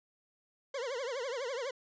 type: tone with vibrato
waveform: 40% pulse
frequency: 510 Hz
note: C5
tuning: 44 cents flat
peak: -34 dBFS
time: 0.74-1.71 s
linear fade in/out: 5 ms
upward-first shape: triangle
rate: 12 Hz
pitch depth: 220 cents each way
effects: resampled to 16000 Hz